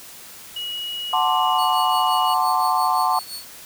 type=tone; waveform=sine; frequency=2904 Hz; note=F#7; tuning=33 cents flat; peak=-26 dBFS; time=0.56-2.34 s; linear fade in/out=5 ms
type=chord; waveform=sine; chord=D dominant seventh; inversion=first; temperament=equal; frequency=740 / 880 / 1046.5 / 1174.7 Hz; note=F#5 / A5 / C6 / D6; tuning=0 / 0 / 0 / 0 cents; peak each=-22 / -22 / -21 / -25 dBFS; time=1.13-3.19 s; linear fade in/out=2 ms
type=tone with tremolo; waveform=sawtooth; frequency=4417 Hz; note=C#8; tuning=7 cents flat; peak=-26 dBFS; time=1.58-3.45 s; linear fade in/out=10 ms; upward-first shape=triangle; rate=5.8 Hz; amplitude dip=90%
effects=white hiss -41 dBFS RMS until 3.65 s